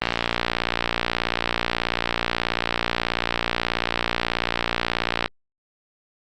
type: click train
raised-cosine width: 0.3 ms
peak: -4 dBFS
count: 307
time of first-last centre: 0.02-5.26 s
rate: 58.4 Hz
effects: Opus 24 kbps